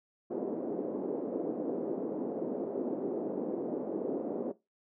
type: band-pass noise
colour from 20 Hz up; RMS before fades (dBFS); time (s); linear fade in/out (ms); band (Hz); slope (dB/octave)
white; -35; 0.3-4.52; 10; 240 to 470; 24
effects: noise-tail reverb RT60 0.2 s tail -17 dB re dry